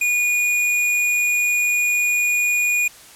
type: tone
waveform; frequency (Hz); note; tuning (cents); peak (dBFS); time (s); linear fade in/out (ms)
square; 2449; D#7; -28; -17; 0.01-2.88; 5
effects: white hiss -44 dBFS RMS until 3.15 s + low-pass 12000 Hz 12 dB/octave